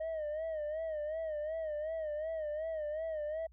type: tone with vibrato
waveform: sine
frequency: 622.3 Hz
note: D#5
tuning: in tune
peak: -32 dBFS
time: 0-3.47 s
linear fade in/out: 10 ms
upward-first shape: sine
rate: 2.7 Hz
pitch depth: 83 cents each way
effects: tanh soft clip ceiling -34 dBFS + added 60 Hz sine -57 dBFS peak until 3.52 s